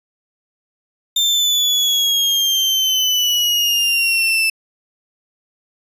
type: exponential sweep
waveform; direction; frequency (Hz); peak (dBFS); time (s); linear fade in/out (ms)
35% pulse; down; 3600 to 2637; -12; 1.16-4.5; 5
effects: resampled to 32000 Hz